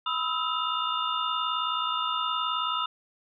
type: tone cluster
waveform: sine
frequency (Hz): 993 / 1278 / 1337 / 2836 / 3580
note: B5 / D#6 / E6 / F7 / A7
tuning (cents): +9 / +46 / +24 / +26 / +29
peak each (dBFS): -33 / -30 / -33 / -34 / -34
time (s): 0.06-2.86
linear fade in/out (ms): 5
effects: none